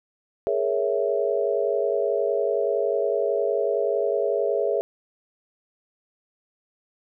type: chord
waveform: sine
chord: A# half-diminished seventh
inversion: third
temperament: equal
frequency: 415.3 / 466.2 / 554.4 / 659.3 Hz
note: G#4 / A#4 / C#5 / E5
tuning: 0 / 0 / 0 / 0 cents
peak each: -25 / -27 / -26 / -27 dBFS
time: 0.47-4.81 s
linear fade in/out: 0 ms
effects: none